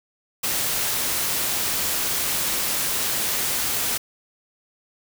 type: noise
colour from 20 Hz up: white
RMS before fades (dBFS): -24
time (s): 0.43-3.98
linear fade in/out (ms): 10
effects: none